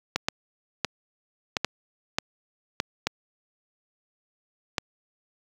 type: clicks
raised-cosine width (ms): 0.2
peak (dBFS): -6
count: 9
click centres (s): 0.16 / 0.285 / 0.847 / 1.568 / 1.646 / 2.185 / 2.801 / 3.07 / 4.782
effects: high-pass 80 Hz 12 dB/octave + 8-bit